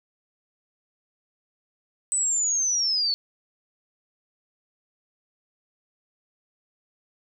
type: linear sweep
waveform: sine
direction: down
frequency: 8100 to 4379 Hz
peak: -21 dBFS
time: 2.12-3.14 s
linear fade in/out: 0 ms
effects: none